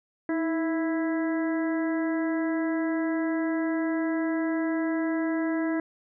harmonic tone with a mistuned harmonic, 329.6 Hz, E4, in tune, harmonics 1 / 2 / 3 / 4 / 5 / 6, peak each -25 / -34 / -40 / -43 / -38 / -41 dBFS, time 0.29-5.8 s, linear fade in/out 2 ms, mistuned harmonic 1, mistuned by -48 cents, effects none

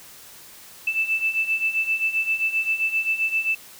sine beating tone pair, 2637 / 2644.6 Hz, E7 / E7, 0 / +5 cents, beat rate 7.6 Hz, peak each -26 / -22 dBFS, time 0.87-3.55 s, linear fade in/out 5 ms, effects white hiss -45 dBFS RMS until 3.79 s

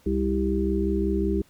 harmonic tone with a mistuned harmonic, 65.41 Hz, C2, in tune, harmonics 1 / 3 / 5 / 6, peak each -27 / -27 / -27 / -27 dBFS, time 0.06-1.42 s, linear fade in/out 5 ms, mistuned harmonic 1, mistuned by +37 cents, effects pink hiss -59 dBFS RMS until 1.49 s

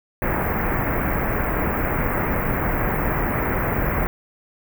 pink band-stop noise, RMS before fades -22 dBFS, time 0.22-4.07 s, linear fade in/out 0 ms, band 2200 to 15000 Hz, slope 48 dB/octave, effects none

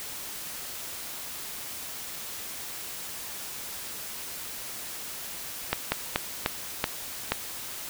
slowing click train, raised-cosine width 0.3 ms, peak -7 dBFS, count 6, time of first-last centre 5.73-7.32 s, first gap 190 ms, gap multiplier 1.26, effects white hiss -38 dBFS RMS until 7.89 s

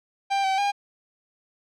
45% pulse tone with pitch steps, 790 / 769 / 808 Hz, G5 / G5 / G#5, +13 / -33 / -48 cents, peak -21 dBFS, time 0.3-0.72 s, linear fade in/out 20 ms, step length 140 ms, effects low-pass 5000 Hz 12 dB/octave

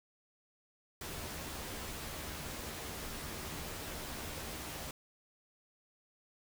pink noise with comb filter, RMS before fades -43 dBFS, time 1.01-4.91 s, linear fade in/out 2 ms, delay 13 ms, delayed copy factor +0.5, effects none

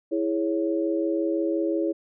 sine chord, C# minor, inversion first, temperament equal, 329.6 / 415.3 / 554.4 Hz, E4 / G#4 / C#5, 0 / 0 / 0 cents, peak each -24 / -29 / -29 dBFS, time 0.11-1.93 s, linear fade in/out 20 ms, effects none

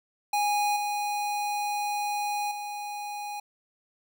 square tone with level steps, 825 Hz, G#5, 12 cents flat, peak -24 / -28 / -34 dBFS, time 0.33-3.4 s, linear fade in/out 5 ms, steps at 0.76 / 2.51 s, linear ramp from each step 5 ms, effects none

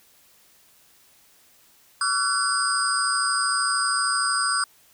sine tone cluster, 1134 / 1361 / 1494 / 4919 / 8530 Hz, C#6 / F6 / F#6 / D#8 / C9, +39 / -45 / +16 / -21 / +32 cents, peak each -27 dBFS, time 2.01-4.64 s, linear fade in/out 2 ms, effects white hiss -57 dBFS RMS until 4.93 s

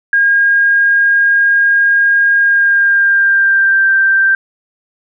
sine tone with pitch glide, 1623 to 1570.4 Hz, G#6 to G6, -40 to +3 cents, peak -7 dBFS, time 0.13-4.35 s, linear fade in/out 2 ms, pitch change -57 cents, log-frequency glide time 2.38-3.94 s, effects none

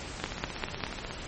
two click trains, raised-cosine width 0.3 ms, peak -20 / -12 dBFS, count 16 / 4, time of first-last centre 0.2-1.109 / 0.24-0.838 s, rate 16.5 / 5.02 Hz, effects pink hiss -40 dBFS RMS until 1.27 s + MP3 32 kbps

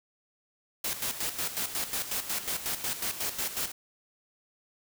white noise with tremolo, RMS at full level -31 dBFS, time 0.84-3.72 s, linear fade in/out 5 ms, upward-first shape square, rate 5.5 Hz, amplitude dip 65%, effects none

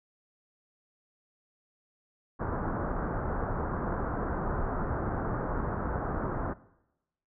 pink low-pass noise, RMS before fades -32 dBFS, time 2.39-6.54 s, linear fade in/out 20 ms, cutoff 1500 Hz, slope 48 dB/octave, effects noise-tail reverb RT60 0.9 s tail -19 dB re dry

